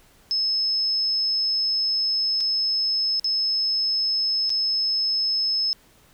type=tone with dropouts; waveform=sine; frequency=5200 Hz; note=E8; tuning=24 cents flat; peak=-20 dBFS; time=0.31-5.73 s; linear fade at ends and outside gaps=0 ms; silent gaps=2.405-2.408 / 3.196-3.244 / 4.495-4.502 s; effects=pink hiss -56 dBFS RMS until 6.13 s